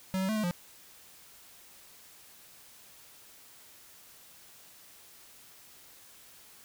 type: tone with pitch steps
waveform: square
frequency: 188.8 / 190.1 / 217.7 / 214.7 / 175.9 Hz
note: F#3 / F#3 / A3 / A3 / F3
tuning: +35 / +47 / -18 / -42 / +13 cents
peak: -29 dBFS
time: 0.14-0.51 s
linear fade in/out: 0 ms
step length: 74 ms
effects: white hiss -55 dBFS RMS until 6.64 s